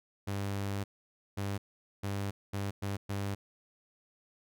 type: tone bursts at uneven times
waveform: sawtooth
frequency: 99.7 Hz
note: G2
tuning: 30 cents sharp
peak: -29 dBFS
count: 6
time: 0.27-0.84 / 1.37-1.58 / 2.03-2.31 / 2.53-2.71 / 2.82-2.97 / 3.09-3.35 s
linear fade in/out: 10 ms
effects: none